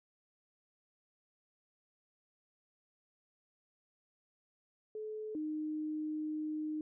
sine tone pair in turn, 430.9 / 307.4 Hz, A4 / D#4, -36 / -21 cents, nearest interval tritone, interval 585 cents, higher first, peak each -39 / -35 dBFS, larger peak second, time 4.95-5.35 / 5.35-6.81 s, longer second, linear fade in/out 2 ms, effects none

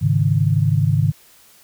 sine chord, Ab suspended fourth, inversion none, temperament equal with one note detuned, 103.83 / 136.21 / 155.56 Hz, Ab2 / Db3 / Eb3, 0 / -30 / 0 cents, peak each -18 dBFS, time 0.01-1.12 s, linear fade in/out 20 ms, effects white hiss -50 dBFS RMS until 1.63 s

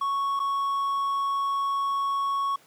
triangle tone with dropouts, 1108.7 Hz, C#6, in tune, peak -22 dBFS, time 0.01-2.56 s, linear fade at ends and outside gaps 5 ms, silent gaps 0.394-0.399 s, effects pink hiss -57 dBFS RMS until 2.66 s + high-pass 200 Hz 12 dB/octave

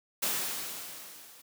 white noise with level ramp, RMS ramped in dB -29 to -54 dBFS, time 0.22-1.42 s, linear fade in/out 10 ms, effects high-pass 150 Hz 12 dB/octave

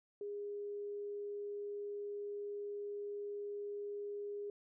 sine tone, 409.3 Hz, G#4, 25 cents flat, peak -40 dBFS, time 0.21-4.5 s, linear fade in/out 2 ms, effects none

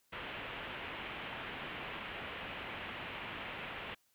white low-pass noise, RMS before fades -44 dBFS, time 0.12-3.95 s, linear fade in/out 10 ms, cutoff 3100 Hz, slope 48 dB/octave, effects white hiss -74 dBFS RMS until 4.14 s

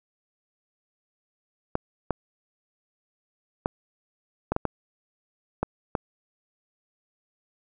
clicks, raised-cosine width 1 ms, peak -10 dBFS, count 8, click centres 1.754 / 2.107 / 3.659 / 4.52 / 4.564 / 4.653 / 5.63 / 5.952 s, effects none

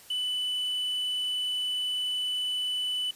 triangle tone, 2990 Hz, F#7, 17 cents sharp, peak -26 dBFS, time 0.1-3.11 s, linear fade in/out 5 ms, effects white hiss -52 dBFS RMS until 3.15 s + resampled to 32000 Hz

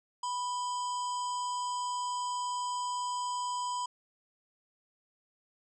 harmonic tone with a mistuned harmonic, 987.8 Hz, B5, in tune, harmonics 1 / 3 / 5 / 7 / 8, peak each -32 / -45 / -47 / -47 / -46 dBFS, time 0.23-3.86 s, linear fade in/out 5 ms, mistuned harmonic 3, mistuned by +100 cents, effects none

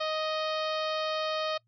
harmonic tone, 624 Hz, D#5, 5 cents sharp, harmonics 1 / 2 / 3 / 4 / 5 / 6 / 7 / 8 / 9, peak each -31 / -34 / -43 / -42 / -40 / -41 / -42 / -46 / -54 dBFS, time 0-1.58 s, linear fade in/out 10 ms, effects noise-tail reverb RT60 0.1 s tail -24 dB re dry + added 116 Hz sine -69 dBFS peak until 1.67 s

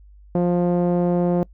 sawtooth tone with low-pass filter, 175.9 Hz, F3, 13 cents sharp, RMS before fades -19 dBFS, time 0.35-1.43 s, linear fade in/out 0 ms, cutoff 580 Hz, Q 1.6, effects noise-tail reverb RT60 0.1 s tail -24 dB re dry + added 50 Hz sine -44 dBFS peak until 1.53 s

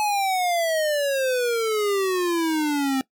square exponential sweep, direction down, 856 to 261.6 Hz, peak -21 dBFS, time 0-3.01 s, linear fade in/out 0 ms, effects noise-tail reverb RT60 0.1 s tail -20 dB re dry

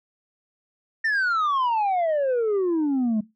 sine exponential sweep, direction down, 1834 to 207.7 Hz, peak -17 dBFS, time 1.04-3.21 s, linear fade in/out 10 ms, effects noise-tail reverb RT60 0.2 s tail -20 dB re dry + tanh soft clip ceiling -19 dBFS

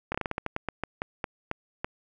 slowing click train, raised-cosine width 0.5 ms, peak -14 dBFS, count 15, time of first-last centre 0.12-1.845 s, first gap 25 ms, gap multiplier 1.22, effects none

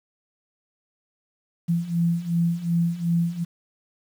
sine beating tone pair, 168.1 / 170.8 Hz, E3 / F3, +34 / -38 cents, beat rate 2.7 Hz, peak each -25 / -22 dBFS, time 1.68-3.45 s, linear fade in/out 20 ms, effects 8-bit

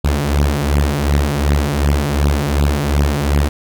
sawtooth beating tone pair, 70.6 / 73.3 Hz, C#2 / D2, +32 / -3 cents, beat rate 2.7 Hz, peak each -12 dBFS, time 0.04-3.49 s, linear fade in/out 10 ms, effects none

